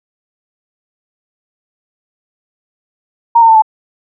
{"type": "tone with pitch steps", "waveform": "sine", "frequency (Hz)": [932.3, 911.5, 891.2, 871.4], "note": ["A#5", "A#5", "A5", "A5"], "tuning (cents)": [0, -39, 22, -17], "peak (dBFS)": -3, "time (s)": [3.35, 3.622], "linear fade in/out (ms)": 10, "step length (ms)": 68, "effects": []}